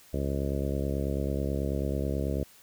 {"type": "harmonic tone", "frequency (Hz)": 69.2, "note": "C#2", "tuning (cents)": -2, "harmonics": [1, 2, 3, 4, 5, 6, 7, 8, 9], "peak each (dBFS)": [-31, -34, -36, -37, -38, -39, -39, -40, -41], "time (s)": [0.13, 2.44], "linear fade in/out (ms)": 10, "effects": ["white hiss -56 dBFS RMS until 2.62 s"]}